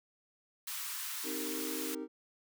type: high-pass noise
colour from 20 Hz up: white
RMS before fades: -40 dBFS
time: 0.67-1.95 s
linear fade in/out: 5 ms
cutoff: 940 Hz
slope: 48 dB/octave
type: chord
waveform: triangle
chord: C minor seventh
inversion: none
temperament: equal with one note detuned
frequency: 261.6 / 311.1 / 392 / 460.5 Hz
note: C4 / Eb4 / G4 / Bb4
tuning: 0 / 0 / 0 / -21 cents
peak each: -42 / -39 / -44 / -42 dBFS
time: 1.23-2.08 s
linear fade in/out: 50 ms
effects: none